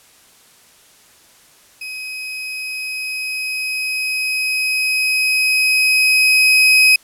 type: tone with level ramp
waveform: 35% pulse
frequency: 2528 Hz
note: D#7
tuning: 27 cents sharp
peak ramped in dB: -25 to -6 dBFS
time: 1.81-6.96 s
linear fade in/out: 5 ms
effects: white hiss -49 dBFS RMS until 7.03 s + low-pass 12000 Hz 12 dB/octave